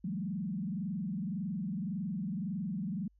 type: tone with frequency modulation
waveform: sine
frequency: 190.9 Hz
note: G3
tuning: 46 cents flat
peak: -33 dBFS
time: 0.04-3.08 s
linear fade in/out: 5 ms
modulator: 21.8 Hz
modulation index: 1.4
effects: added 50 Hz sine -64 dBFS peak until 3.19 s